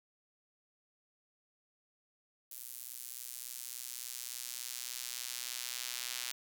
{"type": "tone with high-pass filter sweep", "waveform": "sawtooth", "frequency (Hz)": 123.47, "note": "B2", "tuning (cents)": 0, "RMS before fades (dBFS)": -43, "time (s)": [2.51, 6.32], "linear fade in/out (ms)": 5, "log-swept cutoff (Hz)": [11000, 3300], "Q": 0.7, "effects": []}